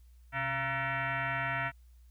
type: tone with frequency modulation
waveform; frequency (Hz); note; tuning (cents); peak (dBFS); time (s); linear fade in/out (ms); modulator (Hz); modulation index
sine; 276.6; C#4; -4; -30; 0.32-1.72; 50; 406; 5.2
effects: added 60 Hz sine -54 dBFS peak until 2.1 s + white hiss -74 dBFS RMS until 2.1 s